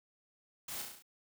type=noise with echo; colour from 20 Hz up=white; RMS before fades=-43 dBFS; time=0.68-0.82 s; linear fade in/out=5 ms; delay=34 ms; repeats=6; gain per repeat=-3 dB; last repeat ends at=1.024 s; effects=none